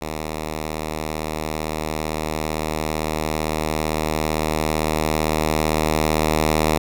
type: tone with level ramp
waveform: 5% pulse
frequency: 77.78 Hz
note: D#2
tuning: in tune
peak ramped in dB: -15 to -5 dBFS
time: 0.01-6.78 s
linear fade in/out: 10 ms
effects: none